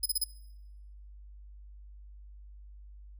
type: tone bursts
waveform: 10% pulse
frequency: 5060 Hz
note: D#8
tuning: 28 cents sharp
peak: -21 dBFS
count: 4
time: 0.03-0.241 s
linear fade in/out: 5 ms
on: 28 ms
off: 33 ms
effects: noise-tail reverb RT60 0.9 s tail -20 dB re dry + added 50 Hz sine -47 dBFS peak until 3.19 s